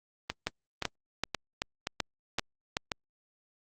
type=two click trains; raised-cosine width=0.2 ms; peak=-11 / -13 dBFS; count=7 / 6; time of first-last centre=0.47-2.769 / 0.3-2.918 s; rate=2.61 / 1.91 Hz; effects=Opus 32 kbps